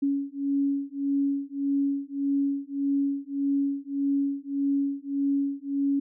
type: beating tone pair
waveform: sine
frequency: 278.3 / 280 Hz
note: C#4 / C#4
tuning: +7 / +18 cents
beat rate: 1.7 Hz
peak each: -27 / -27 dBFS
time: 0.02-6 s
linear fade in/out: 10 ms
effects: none